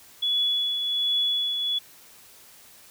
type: tone with tremolo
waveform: sine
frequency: 3400 Hz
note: G#7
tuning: 40 cents sharp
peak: -20 dBFS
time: 0.22-1.79 s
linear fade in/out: 10 ms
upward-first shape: triangle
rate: 1.3 Hz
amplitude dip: 45%
effects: white hiss -51 dBFS RMS until 2.9 s